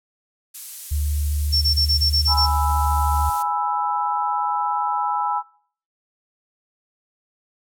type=noise; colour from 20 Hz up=violet; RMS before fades=-30 dBFS; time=0.54-3.43 s; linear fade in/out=10 ms
type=tone; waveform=sine; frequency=73.9 Hz; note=D2; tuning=11 cents sharp; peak=-19 dBFS; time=0.91-3.3 s; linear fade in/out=10 ms
type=tone bursts; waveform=sine; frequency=5430 Hz; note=F8; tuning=50 cents flat; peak=-16 dBFS; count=8; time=1.52-2.467 s; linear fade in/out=20 ms; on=100 ms; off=21 ms
type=chord; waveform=sine; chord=E major; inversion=first; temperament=equal; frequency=830.6 / 987.8 / 1318.5 Hz; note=G#5 / B5 / E6; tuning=0 / 0 / 0 cents; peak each=-23 / -24 / -26 dBFS; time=2.27-5.43 s; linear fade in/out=50 ms
effects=noise-tail reverb RT60 0.5 s tail -21 dB re dry + low-pass 12000 Hz 12 dB/octave